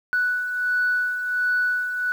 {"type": "beating tone pair", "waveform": "sine", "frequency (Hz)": [1480, 1481.4], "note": ["F#6", "F#6"], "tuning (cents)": [0, 2], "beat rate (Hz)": 1.4, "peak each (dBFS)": [-28, -20], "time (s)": [0.13, 2.12], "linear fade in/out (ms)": 0, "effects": ["tanh soft clip ceiling -14 dBFS", "8-bit"]}